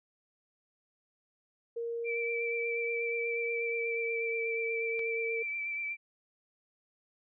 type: tone with pitch glide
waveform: sine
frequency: 466.2 to 456.3 Hz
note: A#4 to A#4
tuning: 0 to -37 cents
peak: -33 dBFS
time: 1.76-5.43 s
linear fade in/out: 10 ms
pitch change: -37 cents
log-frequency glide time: 3.52-4.48 s
type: tone with vibrato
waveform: sine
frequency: 2332 Hz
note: D7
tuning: 13 cents flat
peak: -33 dBFS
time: 2.04-5.97 s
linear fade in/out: 50 ms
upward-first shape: triangle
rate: 8.3 Hz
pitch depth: 31 cents each way
type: click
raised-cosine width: 0.3 ms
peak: -32 dBFS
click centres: 4.993 s
effects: none